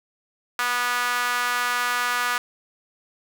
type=tone with high-pass filter; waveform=sawtooth; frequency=244.6 Hz; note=B3; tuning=16 cents flat; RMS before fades=-24 dBFS; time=0.59-2.38 s; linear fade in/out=2 ms; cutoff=1300 Hz; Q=2.6; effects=none